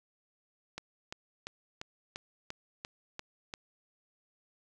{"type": "click train", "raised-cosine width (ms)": 0.2, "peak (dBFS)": -22, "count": 9, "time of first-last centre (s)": [0.78, 3.539], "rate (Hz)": 2.9, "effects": []}